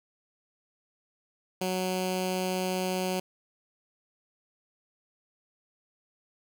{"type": "tone with notch filter", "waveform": "10% pulse", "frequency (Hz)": 185, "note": "F#3", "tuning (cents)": 0, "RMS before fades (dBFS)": -30, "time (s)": [1.61, 3.2], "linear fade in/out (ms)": 5, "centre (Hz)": 1200, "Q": 1.4, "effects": []}